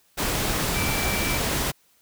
sine tone in noise, 2329 Hz, D7, 15 cents flat, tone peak -30 dBFS, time 0.74-1.39 s, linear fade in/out 20 ms, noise pink, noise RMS -25 dBFS, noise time 0.17-1.72 s, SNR -8 dB, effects white hiss -62 dBFS RMS until 2.01 s

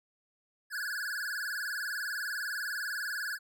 square tone with vibrato, 1568 Hz, G6, in tune, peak -34 dBFS, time 0.7-3.39 s, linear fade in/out 50 ms, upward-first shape sine, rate 20 Hz, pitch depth 160 cents each way, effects none

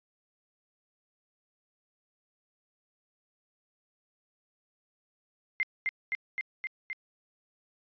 sine tone with echo, 2093 Hz, C7, in tune, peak -23 dBFS, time 5.6-5.63 s, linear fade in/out 0 ms, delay 260 ms, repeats 5, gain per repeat -2 dB, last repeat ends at 6.93 s, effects tanh soft clip ceiling -23 dBFS + resampled to 11025 Hz

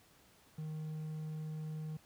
triangle tone, 155.56 Hz, D#3, in tune, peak -37 dBFS, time 0.58-1.97 s, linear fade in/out 5 ms, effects pink hiss -65 dBFS RMS until 2.05 s + high-pass 60 Hz 12 dB/octave

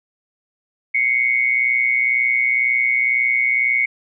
sine tone pair together, 2093 / 2215 Hz, C7 / C#7, 0 / -2 cents, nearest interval minor second, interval 98 cents, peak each -20 / -16 dBFS, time 0.94-3.86 s, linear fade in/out 10 ms, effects none

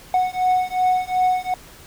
triangle beating tone pair, 735 / 737.7 Hz, F#5 / F#5, -12 / -5 cents, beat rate 2.7 Hz, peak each -18 dBFS, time 0.14-1.54 s, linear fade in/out 2 ms, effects pink hiss -44 dBFS RMS until 1.86 s

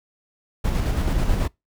brown noise with tremolo, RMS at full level -20 dBFS, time 0.64-1.48 s, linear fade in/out 10 ms, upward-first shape square, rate 9.2 Hz, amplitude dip 30%, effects noise-tail reverb RT60 0.2 s tail -25 dB re dry

